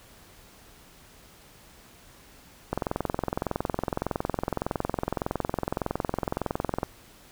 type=click train; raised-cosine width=1 ms; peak=-12 dBFS; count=90; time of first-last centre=2.73-6.831 s; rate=21.7 Hz; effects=pink hiss -53 dBFS RMS until 7.31 s